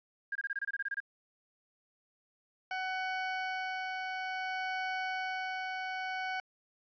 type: tone bursts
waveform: sine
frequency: 1617 Hz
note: G#6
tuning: 47 cents flat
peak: -32 dBFS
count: 12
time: 0.32-1.003 s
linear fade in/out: 5 ms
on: 34 ms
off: 25 ms
type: tone with tremolo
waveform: 20% pulse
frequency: 750 Hz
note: F#5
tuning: 23 cents sharp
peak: -28 dBFS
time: 2.71-6.4 s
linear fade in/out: 2 ms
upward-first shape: sine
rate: 0.57 Hz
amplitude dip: 25%
effects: resampled to 11025 Hz + 11-bit